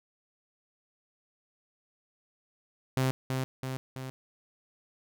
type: tone with echo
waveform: sawtooth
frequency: 130.81 Hz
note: C3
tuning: in tune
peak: -21 dBFS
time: 2.97-3.11 s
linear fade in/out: 0 ms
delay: 330 ms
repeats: 3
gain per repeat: -4 dB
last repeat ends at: 4.1 s
effects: none